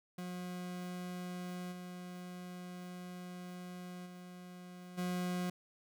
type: tone with level steps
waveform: 40% pulse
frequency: 179.7 Hz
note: F3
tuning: 50 cents sharp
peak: -40 / -44 / -48 / -34 dBFS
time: 0.18-5.5 s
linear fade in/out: 5 ms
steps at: 1.71 / 4.05 / 4.97 s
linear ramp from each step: 20 ms
effects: none